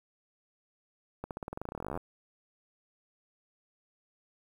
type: accelerating click train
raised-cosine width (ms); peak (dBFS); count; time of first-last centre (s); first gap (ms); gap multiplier
1; -23; 25; 1.24-1.975; 68; 0.92
effects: 9-bit